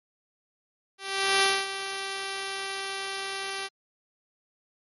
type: tone with ADSR envelope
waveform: 5% pulse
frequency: 390 Hz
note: G4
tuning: 9 cents flat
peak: -8 dBFS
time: 0.98-3.69 s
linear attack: 440 ms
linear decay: 240 ms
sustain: -12 dB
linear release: 35 ms
effects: MP3 48 kbps